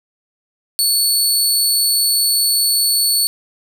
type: tone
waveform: 20% pulse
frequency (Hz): 4435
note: C#8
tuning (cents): 0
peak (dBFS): -7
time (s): 0.79-3.27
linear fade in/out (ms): 0
effects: none